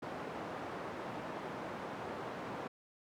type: band-pass noise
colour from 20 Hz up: white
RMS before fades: -43 dBFS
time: 0.02-2.68 s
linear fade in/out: 10 ms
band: 140 to 910 Hz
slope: 12 dB/octave
effects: none